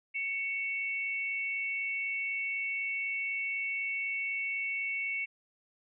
sine tone pair together, 2224 / 2692 Hz, C#7 / E7, +5 / +36 cents, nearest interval minor third, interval 331 cents, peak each -32 / -38 dBFS, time 0.14-5.26 s, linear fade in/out 20 ms, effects none

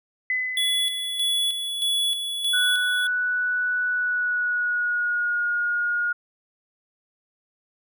sine tone with exponential decay, 2017 Hz, B6, 36 cents sharp, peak -20 dBFS, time 0.3-1.68 s, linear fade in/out 2 ms, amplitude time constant 300 ms
square tone with tremolo, 3399 Hz, G#7, 39 cents sharp, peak -21 dBFS, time 0.57-3.07 s, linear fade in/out 2 ms, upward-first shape square, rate 1.6 Hz, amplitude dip 50%
sine tone with pitch glide, 1480 to 1432.9 Hz, F#6 to F6, 0 to +44 cents, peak -21 dBFS, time 2.53-6.13 s, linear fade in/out 10 ms, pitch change -56 cents, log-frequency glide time 3.88-5.45 s
effects none

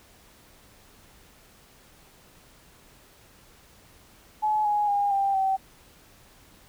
sine tone with pitch steps, 854 / 832.1 / 810.7 / 789.9 / 769.7 Hz, G#5 / G#5 / G#5 / G5 / G5, +48 / +3 / -42 / +13 / -32 cents, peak -21 dBFS, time 4.42-5.57 s, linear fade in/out 20 ms, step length 230 ms, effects pink hiss -55 dBFS RMS until 6.68 s

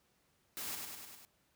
white noise with echo, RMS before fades -42 dBFS, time 0.57-0.75 s, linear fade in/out 0 ms, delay 100 ms, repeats 5, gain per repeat -3 dB, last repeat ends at 1.25 s, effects pink hiss -74 dBFS RMS until 1.55 s + high-pass 60 Hz 12 dB/octave

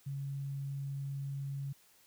sine tone, 138.59 Hz, C#3, in tune, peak -36 dBFS, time 0.06-1.73 s, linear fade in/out 10 ms, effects white hiss -65 dBFS RMS until 2.06 s

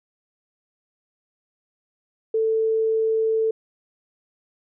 sine tone, 443.6 Hz, A4, 14 cents sharp, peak -18 dBFS, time 2.34-3.51 s, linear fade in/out 5 ms, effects none

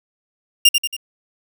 sawtooth tone with echo, 2802 Hz, F7, 5 cents sharp, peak -4 dBFS, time 0.65-0.69 s, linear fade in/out 5 ms, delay 92 ms, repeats 3, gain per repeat -6 dB, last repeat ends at 0.966 s, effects none

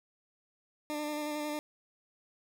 20% pulse tone with vibrato, 299 Hz, D4, 31 cents sharp, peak -29 dBFS, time 0.9-1.59 s, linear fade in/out 0 ms, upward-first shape square, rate 11 Hz, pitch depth 16 cents each way, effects none

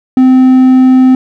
triangle tone with hard clipping, 258.1 Hz, C4, 23 cents flat, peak -3 dBFS, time 0.17-1.15 s, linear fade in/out 2 ms, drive 6 dB, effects none

